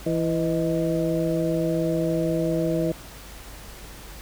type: harmonic tone with a mistuned harmonic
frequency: 165.6 Hz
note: E3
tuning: 8 cents sharp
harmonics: 1 / 2 / 3 / 4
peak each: -26 / -25 / -28 / -28 dBFS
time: 0.06-2.92 s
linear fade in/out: 5 ms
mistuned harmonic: 4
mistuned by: -97 cents
effects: added 50 Hz sine -43 dBFS peak until 4.21 s + pink hiss -43 dBFS RMS until 4.21 s